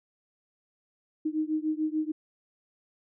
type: beating tone pair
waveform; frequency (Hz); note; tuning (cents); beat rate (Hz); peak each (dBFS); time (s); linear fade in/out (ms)
sine; 307.8 / 314.6; D#4 / D#4; -19 / +19; 6.8; -29 / -30; 1.25-2.12; 10
effects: none